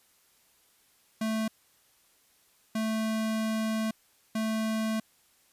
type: tone bursts at uneven times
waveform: square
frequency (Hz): 220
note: A3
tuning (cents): 0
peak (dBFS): -28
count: 3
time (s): 1.21-1.48 / 2.75-3.91 / 4.35-5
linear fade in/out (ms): 5
effects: white hiss -65 dBFS RMS until 5.52 s + resampled to 32000 Hz